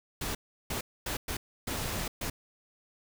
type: noise bursts at uneven times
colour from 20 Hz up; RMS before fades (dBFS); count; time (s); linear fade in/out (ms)
pink; -34; 6; 0.21-0.35 / 0.7-0.81 / 1.06-1.17 / 1.28-1.37 / 1.67-2.08 / 2.21-2.3; 5
effects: none